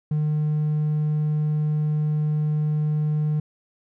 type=tone; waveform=triangle; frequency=151.7 Hz; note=D#3; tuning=44 cents flat; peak=-17 dBFS; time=0.11-3.4 s; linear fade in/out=5 ms; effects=tanh soft clip ceiling -14 dBFS